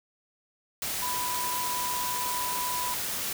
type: tone in noise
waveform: sine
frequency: 987.8 Hz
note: B5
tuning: in tune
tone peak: -31 dBFS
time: 1.02-2.94 s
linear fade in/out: 2 ms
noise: white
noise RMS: -32 dBFS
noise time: 0.82-3.33 s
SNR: -2 dB
effects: none